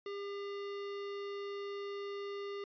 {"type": "tone", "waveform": "square", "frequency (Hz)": 401.9, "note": "G4", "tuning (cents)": 43, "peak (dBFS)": -40, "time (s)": [0.06, 2.64], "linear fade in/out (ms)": 2, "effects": ["resampled to 11025 Hz"]}